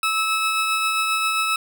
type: tone with tremolo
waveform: 20% pulse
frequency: 1300 Hz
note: E6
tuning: 24 cents flat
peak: -13 dBFS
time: 0.03-1.56 s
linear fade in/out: 2 ms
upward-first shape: triangle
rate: 7.5 Hz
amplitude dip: 30%
effects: none